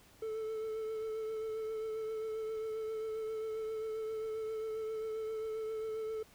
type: tone with vibrato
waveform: triangle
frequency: 439.1 Hz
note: A4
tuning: 4 cents flat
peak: -34 dBFS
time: 0.22-6.23 s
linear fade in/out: 5 ms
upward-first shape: triangle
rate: 7.5 Hz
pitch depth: 26 cents each way
effects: pink hiss -62 dBFS RMS until 6.34 s